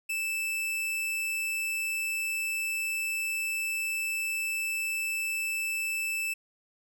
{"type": "tone", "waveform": "45% pulse", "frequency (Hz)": 2637, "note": "E7", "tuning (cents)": 0, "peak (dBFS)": -29, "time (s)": [0.09, 6.34], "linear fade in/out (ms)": 10, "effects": []}